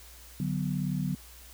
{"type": "chord", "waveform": "sine", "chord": "B minor", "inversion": "first", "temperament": "equal", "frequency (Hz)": [146.83, 185, 246.9], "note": ["D3", "F#3", "B3"], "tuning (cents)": [0, 0, 0], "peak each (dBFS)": [-31, -31, -36], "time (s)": [0.4, 1.15], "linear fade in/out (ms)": 2, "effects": ["added 60 Hz sine -51 dBFS peak until 1.53 s", "white hiss -52 dBFS RMS until 1.53 s"]}